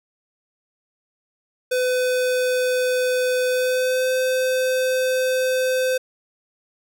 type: tone with pitch glide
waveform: square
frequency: 504 to 514 Hz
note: B4 to C5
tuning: +35 to -31 cents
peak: -19 dBFS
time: 1.71-5.98 s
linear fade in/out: 10 ms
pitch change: +34 cents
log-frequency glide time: 3.48-4.11 s
effects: none